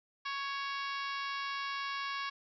harmonic tone with a mistuned harmonic, 554.4 Hz, C#5, in tune, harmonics 2 / 3 / 4 / 5 / 6 / 7 / 8 / 9 / 10, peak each -38 / -42 / -44 / -46 / -48 / -49 / -50 / -51 / -52 dBFS, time 0.25-2.3 s, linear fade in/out 10 ms, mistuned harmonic 4, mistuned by +16 cents, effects none

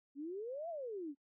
sine exponential two-way sweep, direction up then down, 269.2 to 698.5 to 269.2 Hz, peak -40 dBFS, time 0.15-1.15 s, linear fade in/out 50 ms, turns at 0.69 s, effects noise-tail reverb RT60 0.1 s tail -23 dB re dry

